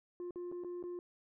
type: tone with dropouts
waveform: sine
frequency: 353.2 Hz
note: F4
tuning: 20 cents sharp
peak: -37 dBFS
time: 0.2-0.99 s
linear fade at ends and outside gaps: 1 ms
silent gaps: 0.308-0.358 / 0.516-0.523 / 0.637-0.646 / 0.827-0.838 s
effects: tanh soft clip ceiling -39 dBFS